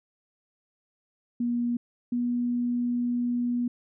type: tone pair in turn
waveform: sine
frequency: 239.5 / 242.4 Hz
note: A#3 / B3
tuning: +47 / -32 cents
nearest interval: unison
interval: 21 cents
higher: second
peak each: -24 dBFS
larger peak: neither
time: 1.4-1.77 / 2.12-3.68 s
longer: second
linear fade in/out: 5 ms
effects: none